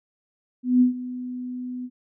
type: tone with ADSR envelope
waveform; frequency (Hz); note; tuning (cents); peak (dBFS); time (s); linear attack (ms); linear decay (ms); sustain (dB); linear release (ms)
sine; 249.9; B3; +21; -12; 0.63-1.9; 180; 120; -17; 53
effects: none